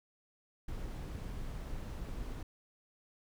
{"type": "noise", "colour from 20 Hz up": "brown", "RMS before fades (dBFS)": -41, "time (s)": [0.68, 2.43], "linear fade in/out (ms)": 5, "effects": []}